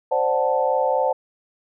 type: chord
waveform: sine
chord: D dominant seventh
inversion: third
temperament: equal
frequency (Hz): 523.3 / 587.3 / 740 / 880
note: C5 / D5 / F#5 / A5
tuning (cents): 0 / 0 / 0 / 0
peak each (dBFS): -21 / -24 / -25 / -23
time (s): 0.11-1.13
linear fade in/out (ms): 10
effects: none

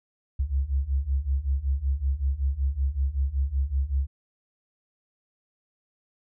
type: beating tone pair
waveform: sine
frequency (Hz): 65.41 / 70.71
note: C2 / C#2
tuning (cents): 0 / +35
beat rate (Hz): 5.3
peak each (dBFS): -27 / -25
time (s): 0.39-4.07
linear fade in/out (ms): 10
effects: none

